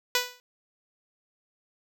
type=tone with exponential decay; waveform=5% pulse; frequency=493.9 Hz; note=B4; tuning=in tune; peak=-8 dBFS; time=0.15-0.4 s; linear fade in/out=1 ms; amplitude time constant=54 ms; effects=none